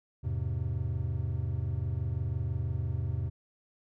triangle chord, E augmented, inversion none, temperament just, 82.41 / 103.01 / 128.76 Hz, E2 / G#2 / B#2, 0 / -14 / -27 cents, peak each -32 dBFS, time 0.23-3.3 s, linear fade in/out 20 ms, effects none

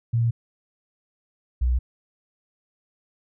sine tone pair in turn, 116.54 / 61.73 Hz, A#2 / B1, 0 / 0 cents, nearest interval major seventh, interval 1100 cents, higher first, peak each -18 dBFS, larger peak neither, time 0.13-0.31 / 1.61-1.79 s, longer neither, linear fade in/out 10 ms, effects none

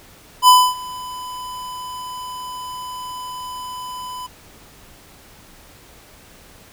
square tone with ADSR envelope, 1002 Hz, B5, 25 cents sharp, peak -6 dBFS, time 0.42-4.27 s, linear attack 60 ms, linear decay 260 ms, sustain -23 dB, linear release 12 ms, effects pink hiss -46 dBFS RMS until 6.72 s

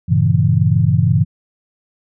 sine chord, G diminished seventh, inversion none, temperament equal, 98 / 116.54 / 138.59 / 164.81 Hz, G2 / Bb2 / Db3 / Fb3, 0 / 0 / 0 / 0 cents, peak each -16 dBFS, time 0.08-1.25 s, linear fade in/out 20 ms, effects none

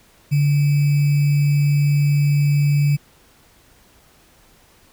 sine tone with sample-and-hold, 144.5 Hz, D3, 28 cents flat, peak -13 dBFS, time 0.31-2.97 s, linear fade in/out 20 ms, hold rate 2450 Hz, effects pink hiss -53 dBFS RMS until 4.92 s

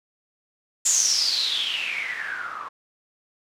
blue noise with low-pass filter sweep, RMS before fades -25 dBFS, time 0.85-2.69 s, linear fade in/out 10 ms, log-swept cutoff 7300 to 1100 Hz, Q 10, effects none

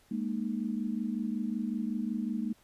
sine chord, Ab suspended second, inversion none, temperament equal with one note detuned, 207.7 / 233.1 / 305.8 Hz, Ab3 / Bb3 / Eb4, 0 / 0 / -30 cents, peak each -34 / -33 / -39 dBFS, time 0.11-2.53 s, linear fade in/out 5 ms, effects pink hiss -64 dBFS RMS until 2.63 s + resampled to 32000 Hz

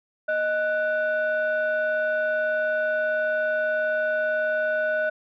sine tone pair together, 621 / 1482.6 Hz, D#5 / F#6, -3 / +3 cents, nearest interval octave + minor third, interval 1506 cents, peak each -22 / -24 dBFS, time 0.28-5.1 s, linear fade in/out 10 ms, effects tanh soft clip ceiling -17 dBFS

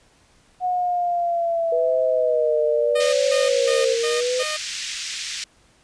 sine linear sweep, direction down, 732 to 520 Hz, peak -19 dBFS, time 0.6-3.97 s, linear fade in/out 50 ms
sine tone with vibrato, 486.8 Hz, B4, 25 cents flat, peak -20 dBFS, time 1.72-4.43 s, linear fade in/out 5 ms, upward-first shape sine, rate 0.8 Hz, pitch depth 93 cents each way
10% pulse tone bursts, 613 Hz, D#5, 26 cents flat, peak -17 dBFS, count 5, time 2.95-4.57 s, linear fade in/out 10 ms, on 180 ms, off 180 ms
white band-pass noise, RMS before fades -30 dBFS, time 3-5.44 s, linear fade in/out 2 ms, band 1900 to 6600 Hz, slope 24 dB/octave
effects pink hiss -57 dBFS RMS until 5.83 s + resampled to 22050 Hz

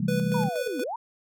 sine chord, A minor seventh, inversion first, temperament equal with one note detuned, 130.81 / 164.81 / 197.82 / 220 Hz, C3 / E3 / G3 / A3, 0 / 0 / +16 / 0 cents, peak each -31 / -27 / -27 / -32 dBFS, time 0-0.49 s, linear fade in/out 5 ms
square tone with tremolo, 493.9 Hz, B4, in tune, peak -28 dBFS, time 0.08-0.84 s, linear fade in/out 5 ms, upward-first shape square, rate 4.2 Hz, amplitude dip 50%
sine linear two-way sweep, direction down then up, 987.8 to 240 to 987.8 Hz, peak -29 dBFS, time 0.34-0.96 s, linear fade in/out 5 ms, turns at 0.8 s
effects none

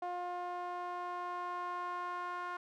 sawtooth tone with band-pass filter sweep, 355.2 Hz, F4, 29 cents sharp, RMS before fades -40 dBFS, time 0.02-2.57 s, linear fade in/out 5 ms, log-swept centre 800 to 1200 Hz, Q 3.8, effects none

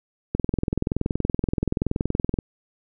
click train, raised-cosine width 3 ms, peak -9 dBFS, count 44, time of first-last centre 0.35-2.388 s, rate 21.1 Hz, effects none

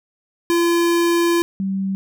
square / sine tone pair in turn, 341.3 / 193.27 Hz, F4 / G3, -40 / -24 cents, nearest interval minor seventh, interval 984 cents, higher first, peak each -15 / -19 dBFS, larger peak first, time 0.5-1.42 / 1.6-1.95 s, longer first, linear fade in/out 0 ms, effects none

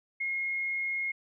sine tone, 2152 Hz, C7, 48 cents sharp, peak -29 dBFS, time 0.2-1.12 s, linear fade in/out 10 ms, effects none

